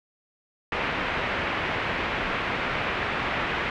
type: low-pass noise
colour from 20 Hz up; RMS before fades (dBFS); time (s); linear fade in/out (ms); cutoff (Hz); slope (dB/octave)
white; -28; 0.72-3.7; 2; 2500; 24
effects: none